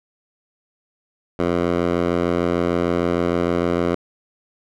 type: tone with band-pass filter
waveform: 10% pulse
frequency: 86.6 Hz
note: F2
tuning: 14 cents flat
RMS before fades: -20 dBFS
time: 1.39-3.95 s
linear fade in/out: 5 ms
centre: 530 Hz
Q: 0.55
effects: none